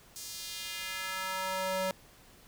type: tone with high-pass filter sweep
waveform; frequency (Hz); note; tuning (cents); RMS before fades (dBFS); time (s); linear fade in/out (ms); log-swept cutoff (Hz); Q
square; 188.5; F#3; +32; -36; 0.16-1.91; 0; 6300 to 440; 1.3
effects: pink hiss -58 dBFS RMS until 2.47 s